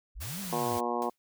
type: linear two-way sweep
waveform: sine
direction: up then down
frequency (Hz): 32.7 to 204.5 to 89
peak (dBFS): -38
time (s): 0.15-0.79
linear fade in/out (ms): 20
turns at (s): 0.4
type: noise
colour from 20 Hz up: white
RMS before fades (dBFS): -40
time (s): 0.2-0.81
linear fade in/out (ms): 20
type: harmonic tone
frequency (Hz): 120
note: B2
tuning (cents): -49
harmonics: 2 / 3 / 4 / 5 / 6 / 7 / 8 / 9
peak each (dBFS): -37 / -36 / -36 / -40 / -35 / -37 / -37 / -37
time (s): 0.52-1.1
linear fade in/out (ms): 10
type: noise with exponential decay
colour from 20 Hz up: white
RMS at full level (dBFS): -44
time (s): 1.02-1.18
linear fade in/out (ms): 0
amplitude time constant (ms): 33
effects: none